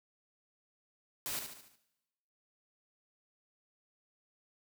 white noise with echo, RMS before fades -38 dBFS, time 1.26-1.39 s, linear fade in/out 0 ms, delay 73 ms, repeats 5, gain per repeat -6 dB, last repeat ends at 1.755 s, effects noise-tail reverb RT60 1.0 s tail -18 dB re dry

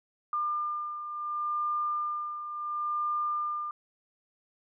sine beating tone pair, 1200 / 1200.71 Hz, D6 / D6, +37 / +38 cents, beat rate 0.71 Hz, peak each -30 / -37 dBFS, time 0.33-3.71 s, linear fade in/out 2 ms, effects none

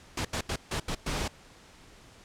pink noise bursts at uneven times, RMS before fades -31 dBFS, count 6, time 0.17-0.25 / 0.33-0.41 / 0.49-0.56 / 0.71-0.8 / 0.88-0.95 / 1.06-1.28 s, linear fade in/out 5 ms, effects pink hiss -54 dBFS RMS until 2.24 s + low-pass 8000 Hz 12 dB/octave

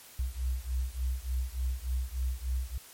sine beating tone pair, 61.74 / 65.14 Hz, B1 / C2, 0 / -7 cents, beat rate 3.4 Hz, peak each -32 / -33 dBFS, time 0.19-2.78 s, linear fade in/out 5 ms, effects white hiss -52 dBFS RMS until 2.93 s + MP3 64 kbps

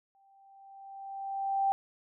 sine tone with exponential growth, 784 Hz, G5, in tune, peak -23 dBFS, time 0.15-1.72 s, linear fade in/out 0 ms, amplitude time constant 340 ms, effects none

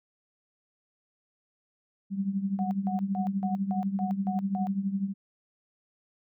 sine tone with tremolo, 196 Hz, G3, in tune, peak -23 dBFS, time 2.1-5.14 s, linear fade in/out 50 ms, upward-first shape triangle, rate 12 Hz, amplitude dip 80%
sine tone bursts, 736 Hz, F#5, 9 cents flat, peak -32 dBFS, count 8, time 2.59-4.67 s, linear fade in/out 0 ms, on 120 ms, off 160 ms
effects none

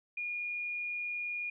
sine tone, 2433 Hz, D#7, 39 cents flat, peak -34 dBFS, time 0.17-1.5 s, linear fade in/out 5 ms, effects none

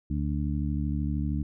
harmonic tone, 73 Hz, D2, 10 cents flat, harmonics 1 / 2 / 3 / 4, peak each -29 / -31 / -33 / -35 dBFS, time 0.1-1.43 s, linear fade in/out 5 ms, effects none

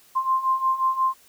sine beating tone pair, 1046.5 / 1052.1 Hz, C6 / C6, 0 / +9 cents, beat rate 5.6 Hz, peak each -25 / -21 dBFS, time 0.15-1.14 s, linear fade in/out 20 ms, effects white hiss -55 dBFS RMS until 1.28 s

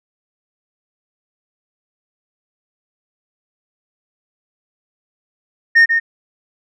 sine tone with echo, 1837 Hz, A#6, 26 cents flat, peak -3 dBFS, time 5.75-5.86 s, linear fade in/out 20 ms, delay 140 ms, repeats 1, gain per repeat -8 dB, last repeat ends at 6 s, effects tanh soft clip ceiling -5 dBFS

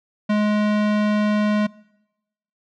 square tone, 210 Hz, G#3, 19 cents sharp, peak -17 dBFS, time 0.29-1.67 s, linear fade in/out 10 ms, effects noise-tail reverb RT60 0.9 s tail -23 dB re dry + low-pass 3000 Hz 12 dB/octave

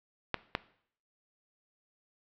clicks, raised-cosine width 0.3 ms, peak -12 dBFS, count 2, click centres 0.343 / 0.551 s, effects noise-tail reverb RT60 0.6 s tail -18 dB re dry + low-pass 4000 Hz 12 dB/octave

